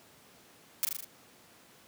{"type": "noise with echo", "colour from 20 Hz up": "blue", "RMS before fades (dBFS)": -28, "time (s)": [0.83, 0.85], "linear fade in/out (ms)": 0, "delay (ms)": 39, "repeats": 5, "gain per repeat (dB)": -3, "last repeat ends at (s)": 1.045, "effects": ["pink hiss -58 dBFS RMS until 1.87 s", "high-pass 150 Hz 12 dB/octave"]}